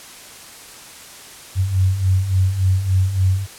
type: beating tone pair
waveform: sine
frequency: 91.6 / 95.1 Hz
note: F#2 / F#2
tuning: -17 / +48 cents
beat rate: 3.5 Hz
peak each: -21 / -15 dBFS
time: 1.55-3.47 s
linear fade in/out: 50 ms
effects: white hiss -39 dBFS RMS until 3.58 s + low-pass 11000 Hz 12 dB/octave